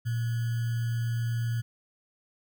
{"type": "tone with sample-and-hold", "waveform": "sine", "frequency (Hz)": 116.54, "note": "A#2", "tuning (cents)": 0, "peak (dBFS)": -26, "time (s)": [0.05, 1.62], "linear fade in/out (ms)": 20, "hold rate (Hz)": 1575, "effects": []}